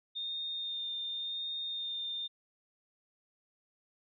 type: tone with vibrato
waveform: sine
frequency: 3644 Hz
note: A#7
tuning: 40 cents flat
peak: -35 dBFS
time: 0.15-2.28 s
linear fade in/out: 20 ms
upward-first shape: sine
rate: 0.9 Hz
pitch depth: 13 cents each way
effects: none